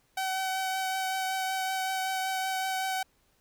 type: tone with vibrato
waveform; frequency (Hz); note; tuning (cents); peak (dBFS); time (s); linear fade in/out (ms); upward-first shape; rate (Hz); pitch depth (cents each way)
sawtooth; 759; F#5; +44; -25; 0.17-3.03; 5; triangle; 5.3; 15
effects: pink hiss -69 dBFS RMS until 3.4 s